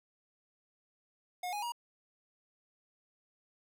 square tone with pitch steps, 721 / 828.2 / 951.4 Hz, F#5 / G#5 / A#5, -45 / -5 / +35 cents, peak -36 dBFS, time 1.43-1.721 s, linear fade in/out 5 ms, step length 97 ms, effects none

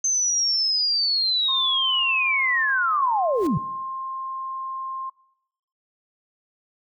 sine linear sweep, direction down, 6272 to 117.5 Hz, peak -19 dBFS, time 0.04-3.58 s, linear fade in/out 5 ms
sine tone, 1058 Hz, C6, 19 cents sharp, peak -28 dBFS, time 1.48-5.1 s, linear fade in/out 10 ms
pink noise with exponential growth, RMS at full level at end -37 dBFS, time 3.29-3.47 s, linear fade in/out 1 ms, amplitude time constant 38 ms
effects noise-tail reverb RT60 0.8 s tail -20 dB re dry

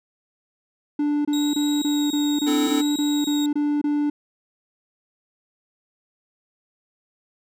triangle tone bursts, 293.7 Hz, D4, in tune, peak -17 dBFS, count 11, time 0.99-4.1 s, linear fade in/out 5 ms, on 260 ms, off 25 ms
30% pulse tone with vibrato, 3792 Hz, A#7, 29 cents sharp, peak -26 dBFS, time 1.33-3.46 s, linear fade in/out 2 ms, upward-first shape sine, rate 0.79 Hz, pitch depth 13 cents each way
square chord, A minor, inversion first, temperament equal with one note detuned, 257.7 / 329.6 / 440 Hz, C4 / E4 / A4, -26 / 0 / 0 cents, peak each -26 / -31 / -29 dBFS, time 2.46-2.82 s, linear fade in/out 20 ms
effects none

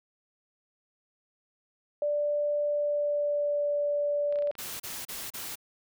sine tone with pitch glide, 587.3 to 581.9 Hz, D5 to D5, 0 to -16 cents, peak -25 dBFS, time 2.02-4.51 s, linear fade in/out 2 ms, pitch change -16 cents, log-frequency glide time 2.62-3.72 s
clicks, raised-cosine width 0.3 ms, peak -33 dBFS, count 12, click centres 4.325 / 4.358 / 4.388 / 4.423 / 4.473 / 4.514 / 4.553 / 4.607 / 4.659 / 4.693 / 4.727 / 4.768 s
white noise bursts, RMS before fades -38 dBFS, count 4, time 4.58-5.556 s, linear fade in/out 10 ms, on 220 ms, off 32 ms
effects none

